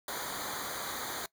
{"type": "noise with comb filter", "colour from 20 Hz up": "pink", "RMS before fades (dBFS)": -38, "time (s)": [0.08, 1.26], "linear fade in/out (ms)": 2, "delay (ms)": 0.37, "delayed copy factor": -0.95, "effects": ["noise-tail reverb RT60 0.1 s tail -20 dB re dry"]}